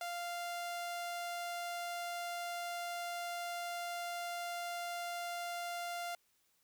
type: tone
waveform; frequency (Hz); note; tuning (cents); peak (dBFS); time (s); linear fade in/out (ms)
sawtooth; 696; F5; -6; -35; 0.01-6.15; 2
effects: white hiss -75 dBFS RMS until 6.63 s